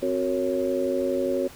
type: harmonic tone with a mistuned harmonic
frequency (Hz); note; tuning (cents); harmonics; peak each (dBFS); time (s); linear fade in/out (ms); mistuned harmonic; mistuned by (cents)
92; F#2; -9; 3 / 4 / 5 / 6; -29 / -27 / -31 / -26; 0.02-1.48; 10; 3; -88
effects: pink hiss -46 dBFS RMS until 1.55 s